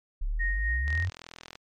sine exponential sweep, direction up, 32.97 to 95.7 Hz, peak -26 dBFS, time 0.21-1.1 s, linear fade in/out 10 ms
sine tone with tremolo, 1862 Hz, A#6, 2 cents flat, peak -27 dBFS, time 0.39-1.06 s, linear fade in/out 20 ms, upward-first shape sine, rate 3.9 Hz, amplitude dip 50%
click train, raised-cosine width 0.2 ms, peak -24 dBFS, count 29, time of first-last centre 0.88-1.555 s, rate 41.5 Hz
effects MP3 96 kbps

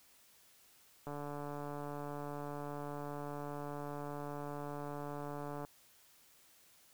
click train, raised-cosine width 1 ms, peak -30 dBFS, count 665, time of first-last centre 1.07-5.649 s, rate 145 Hz, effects white hiss -65 dBFS RMS until 6.93 s

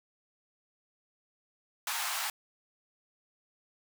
pink high-pass noise, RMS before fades -34 dBFS, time 1.87-2.3 s, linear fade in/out 2 ms, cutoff 760 Hz, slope 48 dB/octave, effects none

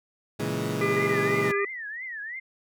20% pulse chord, A# half-diminished seventh, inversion none, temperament equal, 116.54 / 138.59 / 164.81 / 207.7 Hz, A#2 / C#3 / E3 / G#3, 0 / 0 / 0 / 0 cents, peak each -28 dBFS, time 0.39-1.52 s, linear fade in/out 10 ms
harmonic tone, 401.1 Hz, G4, 40 cents sharp, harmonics 1 / 3 / 5 / 6, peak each -25 / -31 / -30 / -35 dBFS, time 0.81-1.65 s, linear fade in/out 5 ms
sine tone with vibrato, 1864.7 Hz, A#6, in tune, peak -33 dBFS, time 0.96-2.4 s, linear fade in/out 10 ms, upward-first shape triangle, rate 3 Hz, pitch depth 230 cents each way
effects none

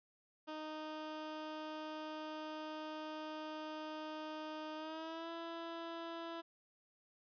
15% pulse tone with pitch glide, 309.4 to 333.5 Hz, D#4 to E4, -10 to +20 cents, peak -37 dBFS, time 0.47-6.42 s, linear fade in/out 20 ms, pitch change +130 cents, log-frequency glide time 4.76-5.3 s, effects resampled to 11025 Hz

